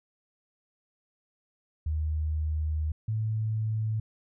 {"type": "tone pair in turn", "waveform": "sine", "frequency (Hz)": [77.4, 109.46], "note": ["D#2", "A2"], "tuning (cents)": [-9, -9], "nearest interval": "tritone", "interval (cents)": 600, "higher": "second", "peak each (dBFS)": -26, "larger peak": "neither", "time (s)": [[1.86, 2.92], [3.08, 4]], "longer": "first", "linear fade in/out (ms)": 5, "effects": []}